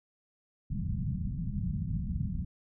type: low-pass noise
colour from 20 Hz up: white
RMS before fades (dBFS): -33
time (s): 0.7-2.45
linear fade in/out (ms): 10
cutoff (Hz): 200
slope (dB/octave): 48
effects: none